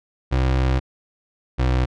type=tone pair in turn; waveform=30% pulse; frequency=65 / 63.33 Hz; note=C2 / B1; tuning=-11 / +44 cents; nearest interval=unison; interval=45 cents; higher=first; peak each=-14 dBFS; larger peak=neither; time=0.31-0.8 / 1.58-1.86 s; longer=first; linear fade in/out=20 ms; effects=low-pass 4000 Hz 12 dB/octave